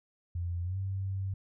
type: tone with pitch glide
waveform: sine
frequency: 86.9 to 96.42 Hz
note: F2 to G2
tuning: -8 to -28 cents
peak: -31 dBFS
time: 0.35-1.34 s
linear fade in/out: 5 ms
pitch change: +180 cents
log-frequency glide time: 0.63-0.77 s
effects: none